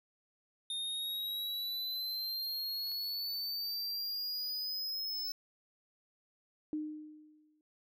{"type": "exponential sweep", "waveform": "square", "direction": "up", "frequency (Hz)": [3659, 5274], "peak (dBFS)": -36, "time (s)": [0.7, 5.32], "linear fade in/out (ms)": 2}
{"type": "clicks", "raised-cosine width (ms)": 0.2, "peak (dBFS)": [-45, -39], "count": 2, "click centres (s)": [2.871, 2.917]}
{"type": "tone with exponential decay", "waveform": "sine", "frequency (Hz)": 305.6, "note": "D#4", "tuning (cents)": -31, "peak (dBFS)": -32, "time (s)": [6.73, 7.61], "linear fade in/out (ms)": 1, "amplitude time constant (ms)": 190}
{"effects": []}